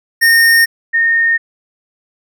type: tone pair in turn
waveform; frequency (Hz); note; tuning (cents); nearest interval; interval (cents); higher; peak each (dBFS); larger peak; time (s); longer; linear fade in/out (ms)
square / sine; 1837 / 1837; A#6 / A#6; -26 / -26; unison; 0; neither; -7 / -9; first; 0.21-0.66 / 0.93-1.38; neither; 20
effects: none